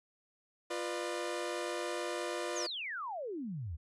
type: chord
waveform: sawtooth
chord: B diminished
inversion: second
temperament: equal with one note detuned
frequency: 349.2 / 493.9 / 600 Hz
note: F4 / B4 / D5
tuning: 0 / 0 / +37 cents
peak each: -35 / -37 / -36 dBFS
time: 0.7-2.67 s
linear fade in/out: 10 ms
type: exponential sweep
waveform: sine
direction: down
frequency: 7150 to 70.5 Hz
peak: -37 dBFS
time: 2.55-3.77 s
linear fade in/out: 20 ms
effects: resampled to 24000 Hz